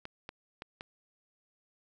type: clicks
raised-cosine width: 0.3 ms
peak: -25 dBFS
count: 4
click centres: 0.054 / 0.291 / 0.621 / 0.809 s
effects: none